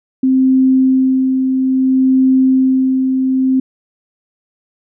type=tone with tremolo; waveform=sine; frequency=261.6 Hz; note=C4; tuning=in tune; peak=-7 dBFS; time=0.23-3.6 s; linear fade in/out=5 ms; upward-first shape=sine; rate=0.6 Hz; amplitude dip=40%; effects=none